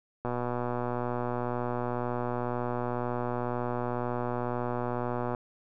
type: click train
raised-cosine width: 1 ms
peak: -18 dBFS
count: 623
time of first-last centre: 0.25-5.348 s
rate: 122 Hz
effects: none